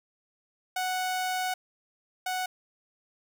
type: tone pair in turn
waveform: sawtooth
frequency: 740 / 740 Hz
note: F#5 / F#5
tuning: 0 / 0 cents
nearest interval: unison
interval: 0 cents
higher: neither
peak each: -24 / -25 dBFS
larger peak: first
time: 0.76-1.54 / 2.26-2.46 s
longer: first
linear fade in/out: 5 ms
effects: none